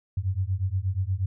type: beating tone pair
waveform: sine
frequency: 90.7 / 99.1 Hz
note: F#2 / G2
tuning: -34 / +19 cents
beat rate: 8.4 Hz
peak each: -27 dBFS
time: 0.17-1.26 s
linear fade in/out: 5 ms
effects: none